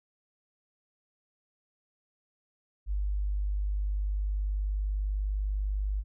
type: tone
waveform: sine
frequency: 50.1 Hz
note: G1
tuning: 38 cents sharp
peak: -27 dBFS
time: 2.86-6.04 s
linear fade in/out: 50 ms
effects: none